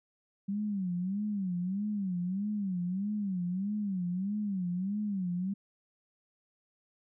sine tone with vibrato, 192.7 Hz, G3, 29 cents flat, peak -30 dBFS, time 0.48-5.54 s, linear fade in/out 10 ms, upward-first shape sine, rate 1.6 Hz, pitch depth 160 cents each way, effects none

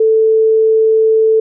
sine tone, 441.5 Hz, A4, 6 cents sharp, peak -7 dBFS, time 0-1.4 s, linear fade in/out 5 ms, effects none

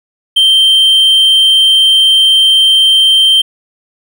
triangle tone, 3136 Hz, G7, in tune, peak -3 dBFS, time 0.36-3.42 s, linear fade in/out 10 ms, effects none

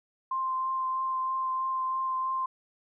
sine tone with vibrato, 1046.5 Hz, C6, in tune, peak -27 dBFS, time 0.31-2.46 s, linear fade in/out 5 ms, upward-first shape triangle, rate 3.1 Hz, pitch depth 12 cents each way, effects none

